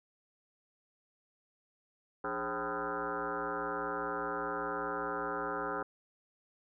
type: tone with frequency modulation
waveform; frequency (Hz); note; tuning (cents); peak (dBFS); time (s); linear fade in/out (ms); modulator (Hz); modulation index
sine; 890; A5; +20; -33; 2.24-5.83; 5; 119; 5
effects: none